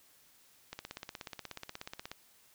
click train, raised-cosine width 0.2 ms, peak -24 dBFS, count 24, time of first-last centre 0.73-2.116 s, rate 16.6 Hz, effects white hiss -64 dBFS RMS until 2.54 s

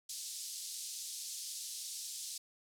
pink band-pass noise, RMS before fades -44 dBFS, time 0.09-2.38 s, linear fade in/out 5 ms, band 4300 to 11000 Hz, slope 24 dB/octave, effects none

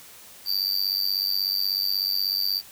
square tone with amplitude modulation, 4655 Hz, D8, 16 cents flat, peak -19 dBFS, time 0.45-2.62 s, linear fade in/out 50 ms, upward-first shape sine, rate 96.4 Hz, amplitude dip 100%, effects white hiss -47 dBFS RMS until 2.71 s

